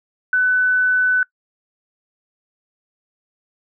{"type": "tone", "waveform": "sine", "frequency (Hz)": 1500, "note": "F#6", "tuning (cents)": 23, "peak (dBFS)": -13, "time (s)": [0.33, 1.23], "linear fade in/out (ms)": 2, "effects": ["noise-tail reverb RT60 0.1 s tail -24 dB re dry"]}